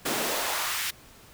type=noise with high-pass filter sweep; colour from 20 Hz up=pink; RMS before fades=-29 dBFS; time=0.05-0.91 s; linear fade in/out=10 ms; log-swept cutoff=210 to 2200 Hz; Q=1.2; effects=pink hiss -52 dBFS RMS until 1.33 s